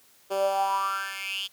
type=tone with high-pass filter sweep; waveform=10% pulse; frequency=194.8 Hz; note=G3; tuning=11 cents flat; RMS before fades=-28 dBFS; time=0.3-1.48 s; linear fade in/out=20 ms; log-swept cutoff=460 to 3400 Hz; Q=7.6; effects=white hiss -59 dBFS RMS until 1.52 s + high-pass 60 Hz 12 dB/octave